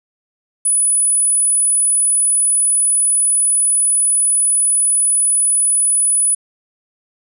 sine tone, 9920 Hz, D#9, 6 cents flat, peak -9 dBFS, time 0.65-6.35 s, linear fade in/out 10 ms, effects tanh soft clip ceiling -10 dBFS

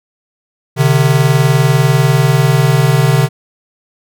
square tone pair together, 130.81 / 150.94 Hz, C3 / D3, 0 / +48 cents, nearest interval major second, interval 248 cents, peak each -11 / -12 dBFS, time 0.76-3.29 s, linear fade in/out 50 ms, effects none

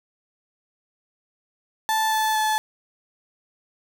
35% pulse tone with pitch steps, 878 / 871.4 / 864.9 Hz, A5 / A5 / A5, -4 / -17 / -30 cents, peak -18 dBFS, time 1.89-2.58 s, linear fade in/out 0 ms, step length 230 ms, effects none

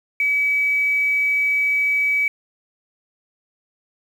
sine tone with quantisation, 2283 Hz, D7, 50 cents flat, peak -16 dBFS, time 0.2-2.28 s, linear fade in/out 2 ms, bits 7, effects none

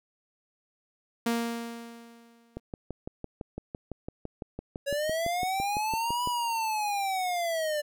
sawtooth tone with exponential decay, 233.1 Hz, A#3, in tune, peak -20 dBFS, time 1.26-2.6 s, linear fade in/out 5 ms, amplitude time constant 290 ms
click train, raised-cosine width 2 ms, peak -22 dBFS, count 23, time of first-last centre 2.57-6.274 s, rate 5.94 Hz
square linear two-way sweep, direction up then down, 554.4 to 987.8 to 586 Hz, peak -28 dBFS, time 4.86-7.82 s, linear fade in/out 20 ms, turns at 6.25 s
effects none

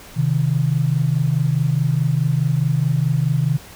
sine tone pair together, 130.81 / 155.56 Hz, C3 / D#3, 0 / 0 cents, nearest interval minor third, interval 300 cents, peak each -18 dBFS, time 0.16-3.58 s, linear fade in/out 20 ms, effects pink hiss -41 dBFS RMS until 3.75 s

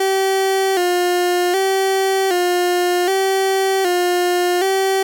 30% pulse tone with vibrato, 370.1 Hz, F#4, in tune, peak -12 dBFS, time 0-5.03 s, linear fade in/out 5 ms, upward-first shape square, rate 0.65 Hz, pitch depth 69 cents each way, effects 9-bit

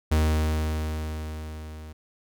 45% pulse tone with level ramp, 77.78 Hz, D#2, in tune, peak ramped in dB -18 to -39 dBFS, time 0.11-1.93 s, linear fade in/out 10 ms, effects none

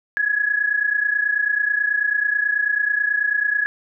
sine tone pair together, 1670.8 / 1700 Hz, G#6 / G#6, +10 / +40 cents, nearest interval unison, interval 30 cents, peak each -19 / -22 dBFS, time 0.17-3.66 s, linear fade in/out 0 ms, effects none

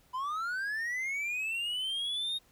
triangle linear sweep, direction up, 987.8 to 3740 Hz, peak -30 dBFS, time 0.13-2.39 s, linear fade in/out 20 ms, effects pink hiss -65 dBFS RMS until 2.51 s

